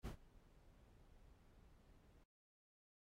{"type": "noise with ADSR envelope", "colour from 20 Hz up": "brown", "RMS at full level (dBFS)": -44, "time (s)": [0.03, 2.24], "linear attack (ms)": 30, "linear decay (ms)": 100, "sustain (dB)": -23, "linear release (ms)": 6, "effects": ["AAC 48 kbps"]}